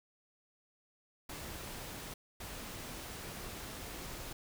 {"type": "noise bursts at uneven times", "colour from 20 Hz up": "pink", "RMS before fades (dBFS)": -45, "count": 2, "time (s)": [[1.29, 2.14], [2.4, 4.33]], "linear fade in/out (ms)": 5, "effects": []}